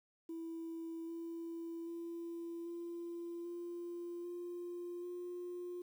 sine tone with pitch steps, 329.6 / 333.6 / 337.7 / 341.8 / 346 / 350.2 / 354.5 Hz, E4 / E4 / E4 / F4 / F4 / F4 / F4, 0 / +21 / +42 / -37 / -16 / +5 / +26 cents, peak -40 dBFS, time 0.29-5.82 s, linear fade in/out 5 ms, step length 790 ms, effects tanh soft clip ceiling -39 dBFS + 11-bit

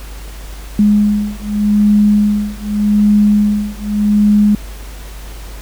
sine beating tone pair, 207.7 / 208.54 Hz, G#3 / G#3, 0 / +7 cents, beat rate 0.84 Hz, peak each -12 dBFS, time 0.79-4.55 s, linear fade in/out 2 ms, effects added 50 Hz sine -27 dBFS peak until 5.61 s + pink hiss -36 dBFS RMS until 5.61 s

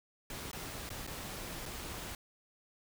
pink noise with dropouts, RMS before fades -43 dBFS, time 0.3-2.15 s, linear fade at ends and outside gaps 2 ms, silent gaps 0.515-0.53 / 0.892-0.902 / 1.067-1.074 / 1.656-1.66 s, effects none

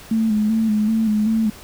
sine tone with vibrato, 217.5 Hz, A3, 20 cents flat, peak -15 dBFS, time 0.11-1.5 s, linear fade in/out 5 ms, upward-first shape square, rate 2.6 Hz, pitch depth 42 cents each way, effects pink hiss -41 dBFS RMS until 1.63 s

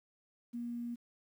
sine tone with quantisation, 237.9 Hz, A#3, 35 cents sharp, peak -37 dBFS, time 0.53-0.96 s, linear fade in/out 20 ms, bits 11, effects none

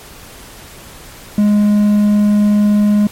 triangle tone, 207.7 Hz, G#3, in tune, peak -6 dBFS, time 1.38-3.07 s, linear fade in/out 2 ms, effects pink hiss -36 dBFS RMS until 3.11 s + MP3 64 kbps

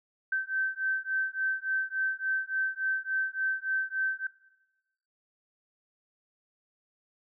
sine beating tone pair, 1546 / 1549.5 Hz, G6 / G6, -24 / -21 cents, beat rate 3.5 Hz, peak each -31 dBFS, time 0.32-4.27 s, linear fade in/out 5 ms, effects noise-tail reverb RT60 1.0 s tail -19 dB re dry

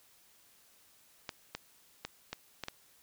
clicks, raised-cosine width 0.2 ms, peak -20 dBFS, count 6, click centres 1.292 / 1.55 / 2.05 / 2.33 / 2.637 / 2.684 s, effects white hiss -64 dBFS RMS until 3.02 s

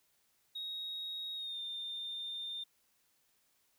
triangle tone with pitch glide, 3771 to 3613 Hz, A#7 to A7, +19 to +45 cents, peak -36 dBFS, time 0.55-2.64 s, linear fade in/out 10 ms, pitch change -74 cents, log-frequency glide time 1.35-1.59 s, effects tanh soft clip ceiling -36 dBFS + white hiss -74 dBFS RMS until 3.78 s

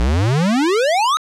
square exponential sweep, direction up, 55.5 to 1300 Hz, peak -14 dBFS, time 0-1.17 s, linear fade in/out 0 ms, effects low-pass 7000 Hz 12 dB/octave

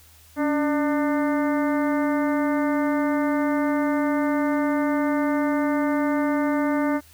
harmonic tone with a mistuned harmonic, 298.8 Hz, D4, 30 cents sharp, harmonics 1 / 2 / 3 / 4 / 5 / 6 / 7, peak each -21 / -27 / -31 / -33 / -35 / -37 / -38 dBFS, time 0.36-7.01 s, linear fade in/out 50 ms, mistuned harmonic 1, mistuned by -79 cents, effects added 79 Hz sine -53 dBFS peak until 7.13 s + white hiss -53 dBFS RMS until 7.13 s

